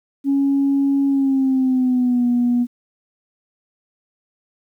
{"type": "tone with pitch glide", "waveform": "sine", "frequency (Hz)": [277.2, 242.7], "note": ["C#4", "B3"], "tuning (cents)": [0, -30], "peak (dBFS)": -13, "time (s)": [0.24, 2.67], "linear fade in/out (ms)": 50, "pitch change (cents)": -230, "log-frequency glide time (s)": [1.07, 2.26], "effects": ["tanh soft clip ceiling -10 dBFS", "9-bit"]}